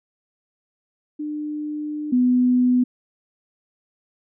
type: tone pair in turn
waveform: sine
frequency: 300 / 249.3 Hz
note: D4 / B3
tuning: +37 / +16 cents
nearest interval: minor third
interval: 321 cents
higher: first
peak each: -25 / -14 dBFS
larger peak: second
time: 1.19-2.12 / 2.12-2.84 s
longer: first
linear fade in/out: 10 ms
effects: none